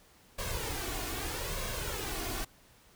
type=noise with flanger; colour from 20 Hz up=pink; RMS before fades=-36 dBFS; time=0.38-2.45 s; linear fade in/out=10 ms; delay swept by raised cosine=1.8 to 2.8 ms; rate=0.79 Hz; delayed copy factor=+0.65; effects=pink hiss -61 dBFS RMS until 2.95 s